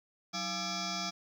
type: tone with frequency modulation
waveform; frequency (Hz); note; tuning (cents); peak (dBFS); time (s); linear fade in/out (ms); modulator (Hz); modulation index
sine; 2349; D7; 0; -32; 0.33-1.11; 20; 507; 7
effects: tanh soft clip ceiling -29 dBFS + 11-bit